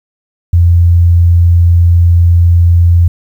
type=tone; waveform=sine; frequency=86 Hz; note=F2; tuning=26 cents flat; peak=-3 dBFS; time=0.53-3.08 s; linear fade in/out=5 ms; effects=7-bit